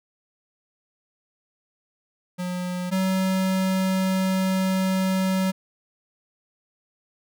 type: tone pair in turn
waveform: square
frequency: 180 / 188.87 Hz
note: F#3 / F#3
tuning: -47 / +36 cents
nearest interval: minor second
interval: 83 cents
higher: second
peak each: -27 / -21 dBFS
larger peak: second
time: 2.38-2.91 / 2.91-5.52 s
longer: second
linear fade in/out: 20 ms
effects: none